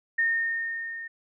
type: tone with level ramp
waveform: sine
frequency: 1832 Hz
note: A#6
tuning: 31 cents flat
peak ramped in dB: -20 to -35 dBFS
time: 0.18-1.08 s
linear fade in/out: 10 ms
effects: none